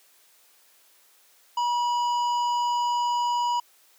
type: harmonic tone with a mistuned harmonic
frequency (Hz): 980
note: B5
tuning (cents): -14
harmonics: 1 / 3 / 5 / 7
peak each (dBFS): -22 / -36 / -41 / -44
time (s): 1.57-3.6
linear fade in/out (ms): 5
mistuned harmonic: 1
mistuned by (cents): -30
effects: white hiss -59 dBFS RMS until 3.98 s + high-pass 400 Hz 12 dB/octave